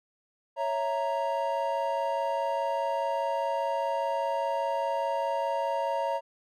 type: chord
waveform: triangle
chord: A# diminished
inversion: first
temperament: equal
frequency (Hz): 554.4 / 659.3 / 932.3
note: C#5 / E5 / A#5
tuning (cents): 0 / 0 / 0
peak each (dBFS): -29 / -31 / -28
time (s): 0.56-6.21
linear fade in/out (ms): 50
effects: none

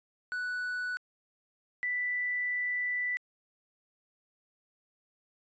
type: tone pair in turn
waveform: triangle / sine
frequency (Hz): 1482 / 1978.2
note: F#6 / B6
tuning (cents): +2 / +2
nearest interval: perfect fourth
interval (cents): 500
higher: second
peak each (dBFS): -30 / -29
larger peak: second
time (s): 0.32-0.97 / 1.83-3.17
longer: second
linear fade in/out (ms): 0
effects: resampled to 16000 Hz

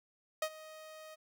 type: tone with ADSR envelope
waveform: sawtooth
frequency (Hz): 626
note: D#5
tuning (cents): +10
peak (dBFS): -26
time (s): 0.42-1.16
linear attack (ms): 4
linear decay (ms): 64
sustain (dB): -19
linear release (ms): 24
effects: none

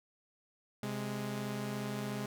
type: tone pair together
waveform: sawtooth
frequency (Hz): 130.65 / 207.4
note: C3 / G#3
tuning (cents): -2 / -2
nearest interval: minor sixth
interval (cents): 800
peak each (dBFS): -36 / -34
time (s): 0.83-2.26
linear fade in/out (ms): 2
effects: none

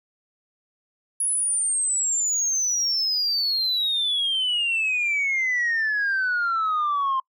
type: exponential sweep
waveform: sine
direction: down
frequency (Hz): 10548 to 1046.5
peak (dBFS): -19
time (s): 1.2-7.2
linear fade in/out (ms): 5
effects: noise-tail reverb RT60 0.1 s tail -26 dB re dry + tanh soft clip ceiling -18 dBFS

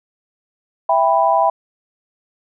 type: chord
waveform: sine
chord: E minor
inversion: none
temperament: just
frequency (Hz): 659.3 / 791.1 / 988.9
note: E5 / G5 / B5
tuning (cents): 0 / +16 / +2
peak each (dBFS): -16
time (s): 0.89-1.5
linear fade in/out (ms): 5
effects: none

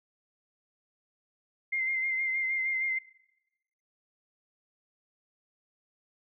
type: tone with vibrato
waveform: sine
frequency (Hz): 2093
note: C7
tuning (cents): 0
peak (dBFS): -27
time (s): 1.72-2.99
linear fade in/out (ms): 10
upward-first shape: sine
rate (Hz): 6.4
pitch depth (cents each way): 30
effects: noise-tail reverb RT60 1.0 s tail -23 dB re dry

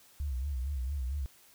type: tone with vibrato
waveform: sine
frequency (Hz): 67.1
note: C2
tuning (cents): +44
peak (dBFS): -31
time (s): 0.2-1.26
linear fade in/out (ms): 0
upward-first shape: sine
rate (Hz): 4.4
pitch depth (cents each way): 150
effects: white hiss -60 dBFS RMS until 1.54 s

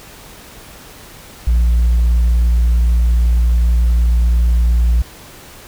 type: tone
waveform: sine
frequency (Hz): 58.7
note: A#1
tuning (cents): +13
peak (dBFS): -7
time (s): 1.47-5.02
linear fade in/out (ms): 5
effects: tanh soft clip ceiling -8 dBFS + pink hiss -38 dBFS RMS until 5.67 s

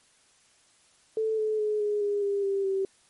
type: tone with pitch steps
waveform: sine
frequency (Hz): 440 / 431.9 / 424 / 416.3 / 408.6 / 401.2 / 393.8 / 386.6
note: A4 / A4 / G#4 / G#4 / G#4 / G4 / G4 / G4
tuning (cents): 0 / -32 / +36 / +4 / -28 / +40 / +8 / -24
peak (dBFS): -24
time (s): 1.17-2.85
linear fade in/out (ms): 2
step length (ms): 210
effects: white hiss -62 dBFS RMS until 3.09 s + MP3 48 kbps

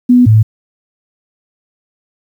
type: tone pair in turn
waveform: sine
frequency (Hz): 246.9 / 109.28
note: B3 / A2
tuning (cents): 0 / -11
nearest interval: octave + major second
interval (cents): 1411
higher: first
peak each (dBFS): -3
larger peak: neither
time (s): 0.09-0.26 / 0.26-0.43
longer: neither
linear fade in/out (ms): 10
effects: 7-bit

